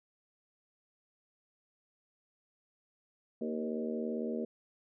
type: harmonic tone with a mistuned harmonic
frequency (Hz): 77.78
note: D#2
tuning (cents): 0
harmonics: 3 / 4 / 5 / 6 / 7 / 8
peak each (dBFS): -36 / -44 / -40 / -40 / -46 / -45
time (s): 3.41-4.45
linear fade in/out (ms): 5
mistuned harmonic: 6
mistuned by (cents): +23
effects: none